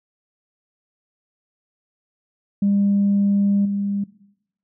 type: tone with level steps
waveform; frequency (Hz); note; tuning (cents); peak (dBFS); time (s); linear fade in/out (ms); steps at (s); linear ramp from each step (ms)
sine; 200.7; G3; +41; -14 / -20; 2.62-4.04; 5; 3.65; 5
effects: noise-tail reverb RT60 0.8 s tail -18 dB re dry + tanh soft clip ceiling -11 dBFS